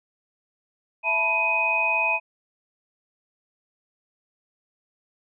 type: tone cluster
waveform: sine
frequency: 662 / 877 / 974 / 2504 Hz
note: E5 / A5 / B5 / D#7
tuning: +7 / -6 / -24 / +10 cents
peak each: -30 / -29 / -30 / -21 dBFS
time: 1.03-2.2 s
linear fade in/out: 50 ms
effects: none